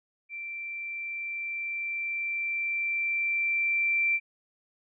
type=tone with level ramp; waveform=sine; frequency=2349 Hz; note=D7; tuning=in tune; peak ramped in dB=-35 to -22 dBFS; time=0.29-4.2 s; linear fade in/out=50 ms; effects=none